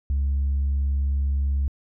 sine tone, 69.3 Hz, C#2, in tune, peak -18 dBFS, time 0.1-1.68 s, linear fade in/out 0 ms, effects tanh soft clip ceiling -18 dBFS

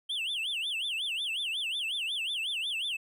triangle tone with vibrato, 3051 Hz, G7, 48 cents flat, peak -29 dBFS, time 0.09-2.97 s, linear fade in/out 10 ms, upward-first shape sine, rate 5.5 Hz, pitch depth 270 cents each way, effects none

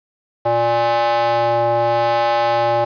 square ring-modulated tone, 117.6 Hz, A#2, 16 cents sharp, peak -12 dBFS, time 0.45-2.85 s, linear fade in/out 10 ms, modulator 706 Hz, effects resampled to 11025 Hz + 7-bit

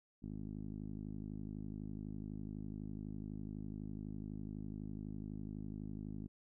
10% pulse tone with low-pass filter, 52 Hz, G#1, 3 cents sharp, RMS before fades -45 dBFS, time 0.22-6.28 s, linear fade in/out 20 ms, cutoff 250 Hz, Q 1.9, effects none

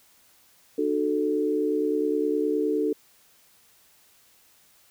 sine chord, D major, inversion none, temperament equal with one note detuned, 300.7 / 370 / 440 Hz, D4 / F#4 / A4, +41 / 0 / 0 cents, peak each -26 / -29 / -25 dBFS, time 0.78-2.93 s, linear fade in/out 5 ms, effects white hiss -59 dBFS RMS until 4.9 s

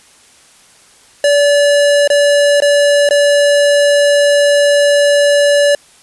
square tone with dropouts, 576 Hz, D5, 34 cents flat, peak -8 dBFS, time 1.24-5.75 s, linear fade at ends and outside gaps 2 ms, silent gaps 2.076-2.101 / 2.603-2.621 / 3.09-3.108 s, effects white hiss -45 dBFS RMS until 6.02 s + resampled to 24000 Hz

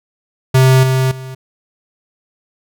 square tone with level steps, 130.8 Hz, C3, in tune, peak -7 / -12 / -27 dBFS, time 0.54-1.35 s, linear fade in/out 10 ms, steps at 0.83 / 1.11 s, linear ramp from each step 5 ms, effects none

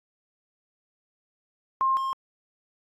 sine / triangle tone pair in turn, 1062 / 1065.9 Hz, C6 / C6, +25 / +32 cents, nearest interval unison, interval 7 cents, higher second, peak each -20 / -24 dBFS, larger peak first, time 1.81-1.97 / 1.97-2.13 s, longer neither, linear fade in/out 0 ms, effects AAC 64 kbps

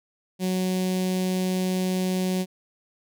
sawtooth tone with notch filter, 185 Hz, F#3, in tune, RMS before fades -25 dBFS, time 0.39-2.46 s, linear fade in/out 50 ms, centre 1300 Hz, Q 0.6, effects none

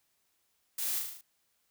blue noise with echo, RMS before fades -35 dBFS, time 0.78-0.99 s, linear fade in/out 5 ms, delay 37 ms, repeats 6, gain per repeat -3 dB, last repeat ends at 1.212 s, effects white hiss -75 dBFS RMS until 1.7 s

